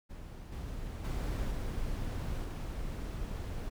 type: noise with level steps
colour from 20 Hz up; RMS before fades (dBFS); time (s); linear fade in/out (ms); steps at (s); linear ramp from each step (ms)
brown; -45 / -40 / -34 / -36 / -38; 0.09-3.7; 20; 0.52 / 1.04 / 1.51 / 2.44; 5
effects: none